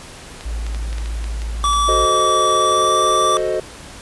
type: clicks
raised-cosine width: 0.2 ms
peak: -16 dBFS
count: 10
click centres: 0.409 / 0.666 / 0.747 / 0.929 / 0.983 / 1.059 / 1.242 / 1.419 / 1.654 / 1.733 s
type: tone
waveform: sine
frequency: 55.1 Hz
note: A1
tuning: 3 cents sharp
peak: -21 dBFS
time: 0.45-2.06 s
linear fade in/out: 10 ms
type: tone with pitch glide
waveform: square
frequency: 1153 to 1165.7 Hz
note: D6 to D6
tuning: -32 to -13 cents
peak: -15 dBFS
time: 1.64-3.37 s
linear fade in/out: 0 ms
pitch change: +19 cents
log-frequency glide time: 2.54-3.01 s
type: chord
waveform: triangle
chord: F# diminished seventh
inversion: none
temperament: equal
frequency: 370 / 440 / 523.3 / 622.3 Hz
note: F#4 / A4 / C5 / Eb5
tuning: 0 / 0 / 0 / 0 cents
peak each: -21 / -22 / -22 / -20 dBFS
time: 1.88-3.6 s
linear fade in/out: 5 ms
effects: pink hiss -37 dBFS RMS until 4.01 s + resampled to 24000 Hz